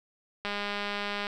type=click train; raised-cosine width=0.3 ms; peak=-17 dBFS; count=168; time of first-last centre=0.45-1.269 s; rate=204 Hz; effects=none